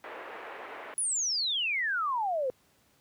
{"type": "band-pass noise", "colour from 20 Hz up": "pink", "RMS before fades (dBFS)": -43, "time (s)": [0.04, 0.94], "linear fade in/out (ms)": 0, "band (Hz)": [410, 2300], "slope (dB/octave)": 24}
{"type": "exponential sweep", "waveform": "sine", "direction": "down", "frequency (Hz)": [10440, 493.9], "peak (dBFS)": -27, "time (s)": [0.98, 2.5], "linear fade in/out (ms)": 0}
{"effects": ["pink hiss -66 dBFS RMS until 3 s", "high-pass 80 Hz 12 dB/octave"]}